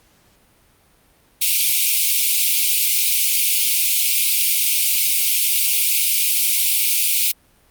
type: high-pass noise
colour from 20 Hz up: white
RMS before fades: -17 dBFS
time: 1.41-7.32 s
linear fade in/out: 10 ms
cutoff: 2200 Hz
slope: 96 dB/octave
effects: pink hiss -56 dBFS RMS until 7.7 s + Opus 48 kbps